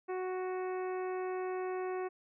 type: harmonic tone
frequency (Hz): 370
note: F#4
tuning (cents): 0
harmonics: 1 / 2 / 3 / 4 / 5 / 6 / 7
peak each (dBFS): -35 / -42 / -46 / -52 / -52 / -55 / -57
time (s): 0.08-2.09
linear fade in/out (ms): 20
effects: none